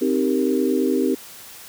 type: chord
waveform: sine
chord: C minor seventh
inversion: none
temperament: equal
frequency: 261.6 / 311.1 / 392 / 466.2 Hz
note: C4 / Eb4 / G4 / Bb4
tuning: 0 / 0 / 0 / 0 cents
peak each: -21 / -23 / -22 / -26 dBFS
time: 0.01-1.15 s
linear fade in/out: 10 ms
effects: white hiss -41 dBFS RMS until 1.68 s + high-pass 60 Hz 12 dB/octave